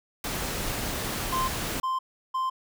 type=noise; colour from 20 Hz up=pink; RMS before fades=-31 dBFS; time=0.24-1.8 s; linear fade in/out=2 ms
type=tone bursts; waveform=triangle; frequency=1043 Hz; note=C6; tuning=6 cents flat; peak=-23 dBFS; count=3; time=1.32-2.5 s; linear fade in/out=10 ms; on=160 ms; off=350 ms
effects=none